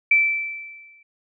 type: tone with exponential decay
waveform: sine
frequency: 2328 Hz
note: D7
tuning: 16 cents flat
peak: -11 dBFS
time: 0.11-1.03 s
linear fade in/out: 5 ms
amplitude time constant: 200 ms
effects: none